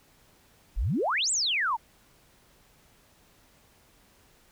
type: exponential two-way sweep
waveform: sine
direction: up then down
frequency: 34.74 to 8372 to 840 Hz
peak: -24 dBFS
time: 0.76-1.77 s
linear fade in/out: 20 ms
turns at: 1.31 s
effects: pink hiss -61 dBFS RMS until 4.51 s